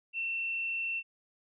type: tone with frequency modulation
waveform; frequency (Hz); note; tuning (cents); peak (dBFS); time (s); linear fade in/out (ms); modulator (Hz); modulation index
sine; 2700; E7; +41; -31; 0.13-1.03; 50; 33.4; 0.59
effects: none